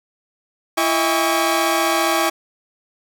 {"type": "tone cluster", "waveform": "sawtooth", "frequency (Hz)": [336.5, 638, 808, 1127], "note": ["E4", "D#5", "G#5", "C#6"], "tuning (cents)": [36, 43, -48, 28], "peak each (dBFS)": -18, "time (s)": [0.77, 2.3], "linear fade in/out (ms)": 10, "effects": []}